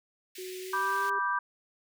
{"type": "high-pass noise", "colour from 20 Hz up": "pink", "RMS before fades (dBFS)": -46, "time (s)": [0.35, 1.1], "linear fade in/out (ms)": 5, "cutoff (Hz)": 1900, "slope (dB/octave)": 48}
{"type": "tone with pitch glide", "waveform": "sine", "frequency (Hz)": [370, 398.9], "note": ["F#4", "G4"], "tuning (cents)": [0, 30], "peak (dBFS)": -38, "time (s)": [0.38, 1.19], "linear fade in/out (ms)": 5, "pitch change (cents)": 130, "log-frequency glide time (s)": [0.6, 1.07]}
{"type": "chord", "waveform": "sine", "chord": "G major", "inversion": "first", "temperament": "just", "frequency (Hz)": [980, 1176, 1568], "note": ["B5", "D6", "G6"], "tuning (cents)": [-14, 2, 0], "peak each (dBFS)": -31, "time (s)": [0.73, 1.39], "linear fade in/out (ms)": 5}
{"effects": []}